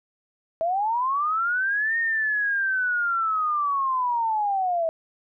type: linear two-way sweep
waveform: sine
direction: up then down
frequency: 641 to 1852 to 641 Hz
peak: -21 dBFS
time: 0.61-4.89 s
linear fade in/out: 0 ms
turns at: 1.98 s
effects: none